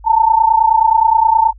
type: tone pair together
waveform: sine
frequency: 880 / 909.5 Hz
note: A5 / A#5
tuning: 0 / -43 cents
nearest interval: minor second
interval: 57 cents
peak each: -11 dBFS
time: 0.04-1.53 s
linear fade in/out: 50 ms
effects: added 50 Hz sine -36 dBFS peak until 1.58 s